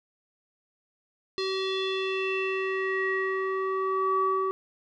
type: tone with low-pass filter sweep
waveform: square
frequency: 381.8 Hz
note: G4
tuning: 46 cents flat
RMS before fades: -28 dBFS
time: 1.38-4.51 s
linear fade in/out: 0 ms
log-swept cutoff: 4200 to 1000 Hz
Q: 5.5
effects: none